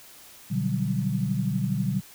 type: chord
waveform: sine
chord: G major seventh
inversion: first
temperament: just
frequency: 122.5 / 147 / 183.75 / 196 Hz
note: B2 / D3 / F#3 / G3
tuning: -14 / +2 / -12 / 0 cents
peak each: -29 dBFS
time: 0.5-2.01 s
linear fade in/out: 20 ms
effects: white hiss -49 dBFS RMS until 2.14 s